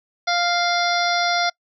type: harmonic tone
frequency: 698.5 Hz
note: F5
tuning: in tune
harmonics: 1 / 2 / 3 / 5 / 6 / 7 / 8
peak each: -21 / -24 / -26 / -28 / -29 / -29 / -30 dBFS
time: 0.27-1.5 s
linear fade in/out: 10 ms
effects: noise-tail reverb RT60 0.1 s tail -26 dB re dry